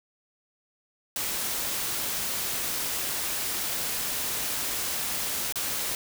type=noise with dropouts; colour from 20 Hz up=white; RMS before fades=-30 dBFS; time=1.16-5.95 s; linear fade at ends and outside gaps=1 ms; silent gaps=5.524-5.557 s; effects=none